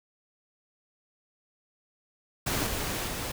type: noise with level steps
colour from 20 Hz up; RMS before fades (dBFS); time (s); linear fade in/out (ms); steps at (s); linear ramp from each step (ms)
pink; -29 / -32 / -34; 2.46-3.32; 10; 2.66 / 3.07; 10
effects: none